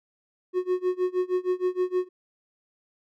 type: tone with tremolo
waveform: triangle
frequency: 365.1 Hz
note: F#4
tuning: 23 cents flat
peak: -18 dBFS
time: 0.53-2.09 s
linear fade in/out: 50 ms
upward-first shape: sine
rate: 6.4 Hz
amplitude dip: 95%
effects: none